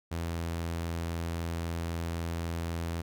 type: tone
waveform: sawtooth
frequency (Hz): 83.8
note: E2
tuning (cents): +29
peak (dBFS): -28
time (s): 0.11-3.02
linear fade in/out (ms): 10
effects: none